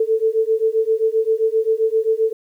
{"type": "beating tone pair", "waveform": "sine", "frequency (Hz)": [440, 447.6], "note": ["A4", "A4"], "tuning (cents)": [0, 30], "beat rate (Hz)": 7.6, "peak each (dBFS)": -18, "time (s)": [0, 2.33], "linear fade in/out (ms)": 5, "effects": ["9-bit"]}